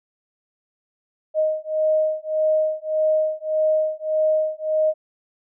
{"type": "beating tone pair", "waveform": "sine", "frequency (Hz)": [622, 623.7], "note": ["D#5", "D#5"], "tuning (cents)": [-1, 4], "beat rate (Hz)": 1.7, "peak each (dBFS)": -21, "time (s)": [1.34, 4.94], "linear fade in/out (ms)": 50, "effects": []}